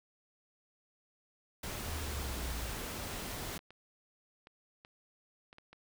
pink noise, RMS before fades -41 dBFS, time 1.63-3.58 s, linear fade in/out 5 ms
sine linear sweep, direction down, 81.8 to 51.91 Hz, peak -38 dBFS, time 1.85-2.74 s, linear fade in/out 20 ms
clicks, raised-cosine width 0.3 ms, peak -37 dBFS, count 7, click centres 3.591 / 3.706 / 4.471 / 4.849 / 5.529 / 5.584 / 5.73 s
effects none

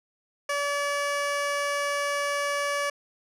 15% pulse tone, 573 Hz, D5, 43 cents flat, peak -19 dBFS, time 0.49-2.9 s, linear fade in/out 5 ms, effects low-pass 10000 Hz 12 dB/octave

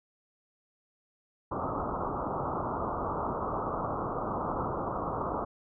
white low-pass noise, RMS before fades -33 dBFS, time 1.51-5.45 s, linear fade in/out 10 ms, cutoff 1300 Hz, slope 96 dB/octave, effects none

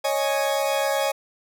40% pulse chord, C# suspended second, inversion none, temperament equal, 554.4 / 622.3 / 830.6 Hz, C#5 / D#5 / G#5, 0 / 0 / 0 cents, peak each -23 / -26 / -26 dBFS, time 0.04-1.12 s, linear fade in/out 10 ms, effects none

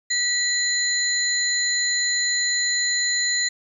sine tone cluster, 1954 / 4084 / 6950 Hz, B6 / C8 / A8, -19 / -43 / -22 cents, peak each -24 dBFS, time 0.1-3.49 s, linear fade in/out 10 ms, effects 9-bit

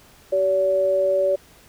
sine tone pair together, 382.8 / 570.6 Hz, G4 / C#5, -41 / +50 cents, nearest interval perfect fifth, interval 691 cents, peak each -25 / -17 dBFS, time 0.32-1.36 s, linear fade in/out 10 ms, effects pink hiss -51 dBFS RMS until 1.68 s

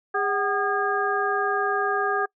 harmonic tone with a mistuned harmonic, 406.7 Hz, G#4, 36 cents flat, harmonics 1 / 2 / 3 / 4, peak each -27 / -27 / -27 / -27 dBFS, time 0.14-2.26 s, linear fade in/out 10 ms, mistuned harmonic 2, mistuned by -120 cents, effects noise-tail reverb RT60 0.1 s tail -25 dB re dry

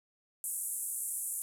white band-pass noise, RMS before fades -37 dBFS, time 0.44-1.42 s, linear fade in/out 0 ms, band 8000 to 12000 Hz, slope 48 dB/octave, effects none

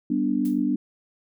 sine chord, G major, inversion none, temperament equal, 196 / 246.9 / 293.7 Hz, G3 / B3 / D4, 0 / 0 / 0 cents, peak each -28 / -24 / -24 dBFS, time 0.1-0.76 s, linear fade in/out 5 ms
blue noise with exponential decay, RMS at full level -40 dBFS, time 0.45-0.64 s, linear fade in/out 2 ms, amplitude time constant 40 ms
effects none

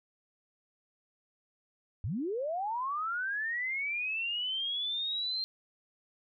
sine linear sweep, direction up, 78.9 to 4186 Hz, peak -31 dBFS, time 2.04-5.44 s, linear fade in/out 0 ms, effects none

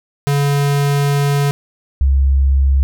square / sine tone pair in turn, 142.2 / 67.97 Hz, C#3 / C#2, +45 / -33 cents, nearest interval octave + minor second, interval 1278 cents, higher first, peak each -13 / -9 dBFS, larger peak second, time 0.27-1.51 / 2.01-2.83 s, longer first, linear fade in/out 0 ms, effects none

